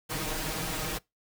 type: noise with comb filter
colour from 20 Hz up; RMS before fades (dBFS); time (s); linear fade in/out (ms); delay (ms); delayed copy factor
pink; -33; 0.09-0.99; 20; 6.4; +0.85
effects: noise-tail reverb RT60 0.2 s tail -24 dB re dry